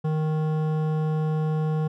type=tone with hard clipping; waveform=sine; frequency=155.56 Hz; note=D#3; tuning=in tune; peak=-24 dBFS; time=0.04-1.88 s; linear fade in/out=10 ms; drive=13 dB; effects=none